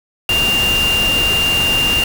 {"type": "tone in noise", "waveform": "sine", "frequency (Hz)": 2794, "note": "F7", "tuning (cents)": 0, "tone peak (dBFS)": -13, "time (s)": [0.29, 2.04], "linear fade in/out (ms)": 2, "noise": "pink", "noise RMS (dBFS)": -21, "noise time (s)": [0.29, 2.04], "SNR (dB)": 5, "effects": []}